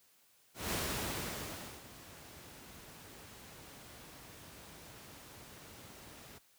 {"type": "noise with ADSR envelope", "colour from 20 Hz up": "pink", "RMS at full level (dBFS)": -35, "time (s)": [0.54, 6.39], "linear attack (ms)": 180, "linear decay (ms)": 1100, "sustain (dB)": -18, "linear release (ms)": 16, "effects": ["white hiss -68 dBFS RMS until 6.58 s", "high-pass 60 Hz 12 dB/octave"]}